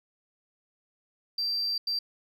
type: tone bursts at uneven times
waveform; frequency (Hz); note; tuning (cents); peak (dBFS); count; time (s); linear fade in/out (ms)
sine; 4699; D8; 0; -25; 2; 1.38-1.78 / 1.87-1.99; 5
effects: tanh soft clip ceiling -24 dBFS